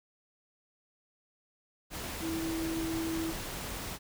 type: tone in noise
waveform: sine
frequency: 326.3 Hz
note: E4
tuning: 18 cents flat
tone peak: -32 dBFS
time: 2.2-3.34 s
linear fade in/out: 50 ms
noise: pink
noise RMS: -39 dBFS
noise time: 1.9-3.99 s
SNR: +4 dB
effects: none